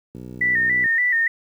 click train, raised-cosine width 3 ms, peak -22 dBFS, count 45, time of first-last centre 0.15-0.857 s, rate 62.2 Hz
sine tone with vibrato, 1900 Hz, A#6, 33 cents sharp, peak -16 dBFS, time 0.41-1.28 s, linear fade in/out 5 ms, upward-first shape square, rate 3.5 Hz, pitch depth 64 cents each way
effects high-pass 100 Hz 12 dB/octave + 9-bit

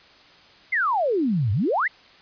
sine exponential two-way sweep, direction down then up, 2170 to 93.3 to 2170 Hz, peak -19 dBFS, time 0.72-1.88 s, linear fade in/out 10 ms, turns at 1.52 s, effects white hiss -51 dBFS RMS until 2.21 s + resampled to 11025 Hz

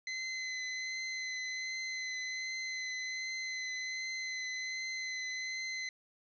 sawtooth tone with vibrato, 2043 Hz, C7, 42 cents flat, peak -33 dBFS, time 0.07-5.89 s, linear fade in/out 2 ms, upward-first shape triangle, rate 1.3 Hz, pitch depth 16 cents each way, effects resampled to 16000 Hz + 11-bit

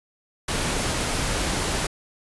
pink noise, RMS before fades -25 dBFS, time 0.48-1.87 s, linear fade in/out 5 ms, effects resampled to 24000 Hz

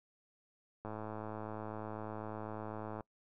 click train, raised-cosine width 1 ms, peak -29 dBFS, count 234, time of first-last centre 0.85-3.007 s, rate 108 Hz, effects noise-tail reverb RT60 0.1 s tail -24 dB re dry

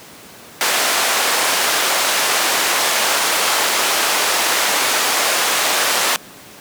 pink band-pass noise, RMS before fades -17 dBFS, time 0.61-6.16 s, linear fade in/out 0 ms, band 650 to 12000 Hz, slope 12 dB/octave, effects pink hiss -39 dBFS RMS until 6.6 s + high-pass 150 Hz 12 dB/octave

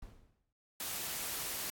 brown noise with exponential decay, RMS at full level -47 dBFS, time 0.02-0.53 s, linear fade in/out 5 ms, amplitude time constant 110 ms
white noise, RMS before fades -39 dBFS, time 0.8-1.7 s, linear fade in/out 2 ms
effects AAC 64 kbps

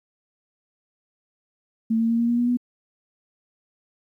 sine tone with pitch steps, 224.6 / 227.9 / 231.2 / 234.5 / 238 / 241.4 / 244.9 Hz, A3 / A#3 / A#3 / A#3 / A#3 / B3 / B3, +36 / -39 / -14 / +11 / +36 / -39 / -14 cents, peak -18 dBFS, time 1.9-2.572 s, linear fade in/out 10 ms, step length 96 ms, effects 10-bit

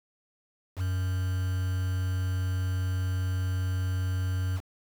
triangle tone with quantisation, 92.5 Hz, F#2, in tune, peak -24 dBFS, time 0.76-4.61 s, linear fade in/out 50 ms, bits 7, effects none

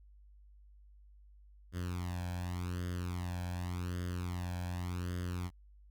sawtooth tone with flanger, 89 Hz, F2, 33 cents sharp, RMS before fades -38 dBFS, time 1.72-5.51 s, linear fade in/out 50 ms, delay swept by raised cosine 0.61 to 1.24 ms, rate 0.87 Hz, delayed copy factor +0.8, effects added 50 Hz sine -56 dBFS peak until 5.9 s

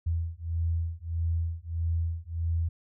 sine beating tone pair, 82.41 / 84.01 Hz, E2 / E2, 0 / +33 cents, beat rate 1.6 Hz, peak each -30 dBFS, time 0.06-2.69 s, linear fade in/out 10 ms, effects none

